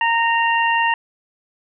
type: harmonic tone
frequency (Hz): 925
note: A#5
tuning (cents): -14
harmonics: 1 / 2 / 3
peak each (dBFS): -17 / -20 / -22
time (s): 0.01-0.94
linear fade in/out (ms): 2
effects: none